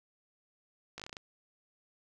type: slowing click train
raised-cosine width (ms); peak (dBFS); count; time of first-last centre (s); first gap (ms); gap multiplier
0.2; -25; 8; 0.98-1.168; 17; 1.15
effects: none